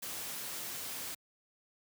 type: noise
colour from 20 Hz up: white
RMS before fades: -41 dBFS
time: 0.02-1.15 s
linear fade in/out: 10 ms
effects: high-pass 80 Hz 12 dB/octave